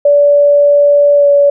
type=tone with pitch glide; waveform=sine; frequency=577 to 570.4 Hz; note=D5 to C#5; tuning=-31 to +49 cents; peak=-4 dBFS; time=0.05-1.5 s; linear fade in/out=5 ms; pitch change=-20 cents; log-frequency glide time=1.15-1.28 s; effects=none